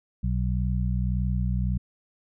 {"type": "harmonic tone", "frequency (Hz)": 61.74, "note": "B1", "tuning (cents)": 0, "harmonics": [1, 2, 3], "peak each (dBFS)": [-25, -28, -30], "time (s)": [0.23, 1.78], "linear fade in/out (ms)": 10, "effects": []}